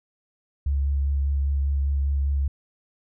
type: tone with vibrato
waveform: sine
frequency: 69.8 Hz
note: C#2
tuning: 13 cents sharp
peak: -20 dBFS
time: 0.66-2.48 s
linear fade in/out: 5 ms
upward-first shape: sine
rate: 5 Hz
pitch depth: 17 cents each way
effects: none